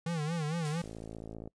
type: tone with vibrato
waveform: square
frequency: 159.5 Hz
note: D#3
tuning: 43 cents sharp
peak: -32 dBFS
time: 0.06-0.82 s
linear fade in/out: 5 ms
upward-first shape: sine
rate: 4.4 Hz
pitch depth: 130 cents each way
type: noise with exponential decay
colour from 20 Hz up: white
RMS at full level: -45 dBFS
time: 0.65-1.34 s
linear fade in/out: 0 ms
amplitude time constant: 150 ms
type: click train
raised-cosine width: 2 ms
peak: -30 dBFS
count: 36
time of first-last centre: 0.84-1.475 s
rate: 55.1 Hz
effects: noise-tail reverb RT60 0.1 s tail -25 dB re dry + resampled to 22050 Hz